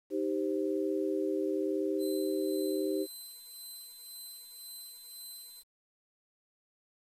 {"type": "chord", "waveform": "sine", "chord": "C minor", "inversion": "first", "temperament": "equal", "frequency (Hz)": [311.1, 392, 523.3], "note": ["Eb4", "G4", "C5"], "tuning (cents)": [0, 0, 0], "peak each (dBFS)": [-33, -32, -37], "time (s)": [0.1, 3.07], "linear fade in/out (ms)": 50}
{"type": "tone with tremolo", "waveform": "10% pulse", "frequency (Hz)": 4060, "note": "B7", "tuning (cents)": 47, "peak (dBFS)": -36, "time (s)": [1.98, 5.64], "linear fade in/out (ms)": 50, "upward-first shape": "sine", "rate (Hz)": 1.9, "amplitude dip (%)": 45}
{"effects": ["resampled to 32000 Hz", "10-bit"]}